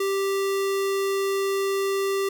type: tone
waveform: square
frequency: 392 Hz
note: G4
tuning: in tune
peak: -23 dBFS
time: 0-2.29 s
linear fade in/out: 5 ms
effects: none